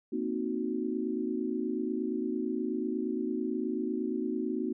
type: chord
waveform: sine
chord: C half-diminished seventh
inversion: third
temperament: equal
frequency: 233.1 / 261.6 / 311.1 / 370 Hz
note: Bb3 / C4 / Eb4 / Gb4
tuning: 0 / 0 / 0 / 0 cents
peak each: -35 / -35 / -35 / -35 dBFS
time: 0.12-4.73 s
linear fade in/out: 10 ms
effects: none